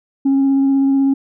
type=tone with vibrato; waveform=sine; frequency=272.8 Hz; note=C#4; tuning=28 cents flat; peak=-9 dBFS; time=0.25-1.14 s; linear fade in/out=10 ms; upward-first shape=sine; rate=16 Hz; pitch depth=11 cents each way; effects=tanh soft clip ceiling -9 dBFS